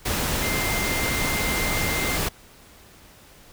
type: tone in noise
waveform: sine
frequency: 2093 Hz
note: C7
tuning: in tune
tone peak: -28 dBFS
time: 0.42-2.17 s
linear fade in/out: 10 ms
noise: pink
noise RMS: -25 dBFS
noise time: 0.05-2.29 s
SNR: -6 dB
effects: pink hiss -50 dBFS RMS until 3.52 s